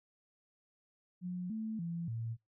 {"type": "tone with pitch steps", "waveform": "sine", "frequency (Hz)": [179.7, 219.8, 169.1, 114.3], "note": ["F3", "A3", "E3", "A#2"], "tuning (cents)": [50, -2, 44, -34], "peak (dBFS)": -36, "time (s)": [1.21, 2.37], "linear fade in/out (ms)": 50, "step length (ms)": 290, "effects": ["noise-tail reverb RT60 0.2 s tail -26 dB re dry"]}